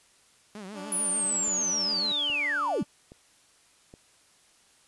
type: tone with vibrato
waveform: sawtooth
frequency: 200 Hz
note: G3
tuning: 35 cents sharp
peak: -35 dBFS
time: 0.55-2.12 s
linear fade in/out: 2 ms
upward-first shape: triangle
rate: 6.8 Hz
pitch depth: 170 cents each way
type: tone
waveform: 15% pulse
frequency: 291.7 Hz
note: D4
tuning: 12 cents flat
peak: -33 dBFS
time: 0.73-2.85 s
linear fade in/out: 50 ms
type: linear sweep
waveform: sine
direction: down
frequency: 10030 to 146.83 Hz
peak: -25 dBFS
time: 0.92-2.83 s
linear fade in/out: 2 ms
type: click train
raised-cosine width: 2 ms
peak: -33 dBFS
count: 4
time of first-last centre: 1.48-3.939 s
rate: 1.22 Hz
effects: white hiss -61 dBFS RMS until 4.87 s + resampled to 24000 Hz